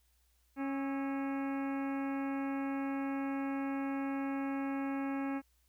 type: harmonic tone with a mistuned harmonic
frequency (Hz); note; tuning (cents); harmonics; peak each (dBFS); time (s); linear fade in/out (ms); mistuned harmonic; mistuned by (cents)
274.1; C#4; -19; 1 / 2 / 3 / 4 / 5 / 6 / 7 / 8 / 9 / 10; -34 / -46 / -44 / -50 / -50 / -50 / -57 / -52 / -55 / -60; 0.56-5.42; 50; 5; -70
effects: added 60 Hz sine -70 dBFS peak until 5.68 s + white hiss -75 dBFS RMS until 5.68 s

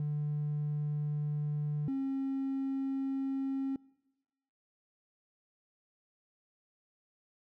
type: tone pair in turn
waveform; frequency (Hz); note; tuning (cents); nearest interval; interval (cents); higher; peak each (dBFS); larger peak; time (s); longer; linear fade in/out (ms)
triangle; 148.4 / 270; D3 / C#4; +18 / -45; minor seventh; 1037; second; -28; neither; 0-1.88 / 1.88-3.76; neither; 2
effects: noise-tail reverb RT60 1.0 s tail -26 dB re dry + tanh soft clip ceiling -27 dBFS

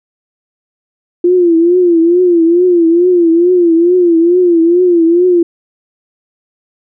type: tone with vibrato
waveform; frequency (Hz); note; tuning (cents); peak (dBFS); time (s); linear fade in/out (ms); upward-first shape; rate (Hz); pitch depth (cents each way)
sine; 345.7; F4; -18; -5; 1.24-5.43; 5; triangle; 2.3; 110
effects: none

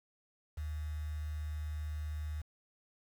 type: tone with quantisation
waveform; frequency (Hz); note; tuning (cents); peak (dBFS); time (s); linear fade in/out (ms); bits
sine; 76.3; D#2; -33; -36; 0.57-2.42; 10; 9
effects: none

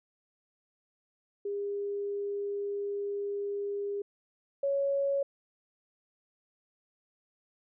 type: tone pair in turn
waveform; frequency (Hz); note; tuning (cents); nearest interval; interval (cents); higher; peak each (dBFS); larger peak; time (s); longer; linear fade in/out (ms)
sine; 404.4 / 556.4; G#4 / C#5; -46 / +6; tritone; 552; second; -31 / -26; second; 1.45-4.02 / 4.63-5.23; first; 5
effects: none

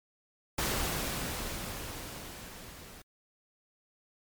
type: noise with level ramp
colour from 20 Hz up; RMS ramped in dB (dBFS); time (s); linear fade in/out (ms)
pink; -30 to -50; 0.58-3.02; 5
effects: MP3 96 kbps

